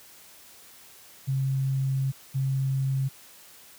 sine tone pair in turn, 134.3 / 134.3 Hz, C3 / C3, +46 / +46 cents, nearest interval unison, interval 0 cents, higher neither, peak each -23 dBFS, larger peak neither, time 1.27-2.12 / 2.34-3.09 s, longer first, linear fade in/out 20 ms, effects white hiss -51 dBFS RMS until 3.78 s + high-pass 60 Hz 12 dB/octave

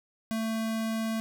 square tone, 223 Hz, A3, 23 cents sharp, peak -29 dBFS, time 0.31-1.2 s, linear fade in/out 0 ms, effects none

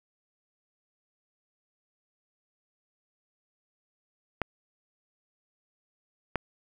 clicks, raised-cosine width 0.5 ms, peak -12 dBFS, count 2, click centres 4.417 / 6.357 s, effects 8-bit

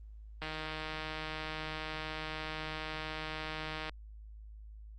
click train, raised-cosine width 0.3 ms, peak -23 dBFS, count 543, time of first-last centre 0.42-3.894 s, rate 156 Hz, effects added 53 Hz sine -47 dBFS peak until 4.98 s + Opus 24 kbps

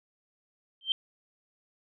sine tone with exponential growth, 3136 Hz, G7, in tune, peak -19 dBFS, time 0.81-0.92 s, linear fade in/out 1 ms, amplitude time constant 22 ms, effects none

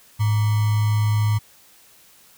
sine tone with sample-and-hold, 106.4 Hz, G#2, 42 cents sharp, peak -16 dBFS, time 0.19-1.39 s, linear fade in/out 20 ms, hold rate 1050 Hz, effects white hiss -52 dBFS RMS until 2.37 s

